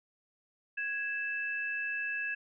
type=tone pair together; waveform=sine; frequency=1659 / 2633 Hz; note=G#6 / E7; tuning=-2 / -3 cents; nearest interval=minor sixth; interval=799 cents; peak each=-34 / -36 dBFS; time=0.77-2.35 s; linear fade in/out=10 ms; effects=none